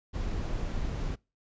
brown noise, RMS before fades -32 dBFS, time 0.13-1.16 s, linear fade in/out 20 ms, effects noise-tail reverb RT60 0.3 s tail -26 dB re dry + resampled to 16000 Hz

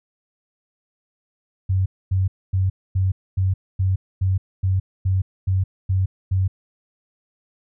sine tone bursts, 94.5 Hz, F#2, 37 cents sharp, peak -16 dBFS, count 12, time 1.69-6.48 s, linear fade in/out 10 ms, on 170 ms, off 250 ms, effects none

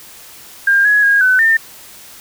sine tone with pitch steps, 1604 / 1677 / 1634 / 1510 / 1806 Hz, G6 / G#6 / G#6 / F#6 / A6, +39 / +16 / -29 / +35 / +45 cents, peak -8 dBFS, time 0.67-1.57 s, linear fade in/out 5 ms, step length 180 ms, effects white hiss -38 dBFS RMS until 2.2 s

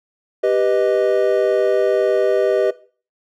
triangle chord, G augmented, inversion none, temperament equal, 392 / 493.9 / 622.3 Hz, G4 / B4 / D#5, 0 / 0 / 0 cents, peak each -16 dBFS, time 0.43-2.71 s, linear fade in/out 10 ms, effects noise-tail reverb RT60 0.4 s tail -18 dB re dry

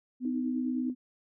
sine tone, 251.9 Hz, B3, 34 cents sharp, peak -29 dBFS, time 0.2-0.95 s, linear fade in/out 50 ms
sine tone with tremolo, 311.1 Hz, D#4, in tune, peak -32 dBFS, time 0.25-0.9 s, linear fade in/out 2 ms, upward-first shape sine, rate 9.8 Hz, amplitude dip 65%
effects none

